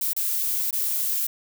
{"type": "noise with dropouts", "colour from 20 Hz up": "violet", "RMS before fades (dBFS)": -25, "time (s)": [0.01, 1.27], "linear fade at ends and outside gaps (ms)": 5, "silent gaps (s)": [[0.133, 0.164], [0.708, 0.727]], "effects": []}